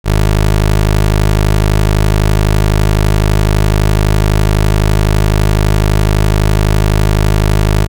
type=tone; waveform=20% pulse; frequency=51.91 Hz; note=G#1; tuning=in tune; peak=-3 dBFS; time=0.04-7.88 s; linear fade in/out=50 ms; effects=none